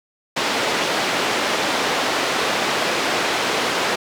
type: band-pass noise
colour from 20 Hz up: pink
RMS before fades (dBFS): -21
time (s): 0.36-3.96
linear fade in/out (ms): 10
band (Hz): 360 to 4700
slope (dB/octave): 12
effects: none